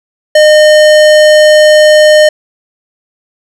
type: tone with hard clipping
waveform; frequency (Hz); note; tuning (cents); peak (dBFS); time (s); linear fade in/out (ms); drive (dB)
sine; 610; D#5; -34; -3; 0.35-2.29; 5; 18
effects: none